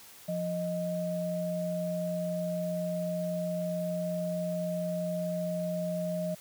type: tone pair together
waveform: sine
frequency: 174.61 / 622.2 Hz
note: F3 / D#5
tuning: 0 / 0 cents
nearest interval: octave + minor seventh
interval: 2200 cents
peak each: -33 / -32 dBFS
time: 0.28-6.35 s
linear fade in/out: 10 ms
effects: white hiss -52 dBFS RMS until 6.4 s + high-pass 60 Hz 12 dB/octave